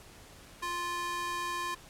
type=tone with high-pass filter; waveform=square; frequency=349.2 Hz; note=F4; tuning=in tune; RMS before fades=-35 dBFS; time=0.62-1.75 s; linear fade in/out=10 ms; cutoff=990 Hz; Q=1.5; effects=pink hiss -53 dBFS RMS until 1.89 s + low-pass 12000 Hz 12 dB/octave